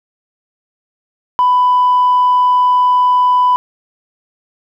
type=tone with tanh clipping; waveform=triangle; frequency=995 Hz; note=B5; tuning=13 cents sharp; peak=-8 dBFS; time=1.39-3.56 s; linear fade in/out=0 ms; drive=5 dB; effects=none